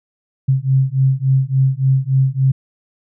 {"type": "beating tone pair", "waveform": "sine", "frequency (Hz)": [131.6, 135.1], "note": ["C3", "C#3"], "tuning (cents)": [10, -44], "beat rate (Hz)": 3.5, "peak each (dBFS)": -15, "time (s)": [0.48, 2.52], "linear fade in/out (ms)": 10, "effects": []}